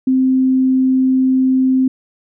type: tone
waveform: sine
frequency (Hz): 260.5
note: C4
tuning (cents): -7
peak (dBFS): -10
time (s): 0.07-1.88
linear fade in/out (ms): 5
effects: none